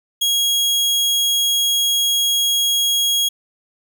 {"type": "tone", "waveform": "sawtooth", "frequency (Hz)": 3300, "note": "G#7", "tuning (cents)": -12, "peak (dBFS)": -12, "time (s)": [0.21, 3.29], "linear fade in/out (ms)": 10, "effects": []}